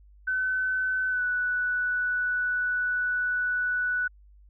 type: tone with pitch glide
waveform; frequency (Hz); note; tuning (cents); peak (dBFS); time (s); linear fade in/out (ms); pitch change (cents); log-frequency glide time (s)
sine; 1516 to 1481.4; F#6 to F#6; +42 to +2; -24; 0.27-4.08; 10; -40; 1.09-1.23
effects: added 50 Hz sine -51 dBFS peak until 4.49 s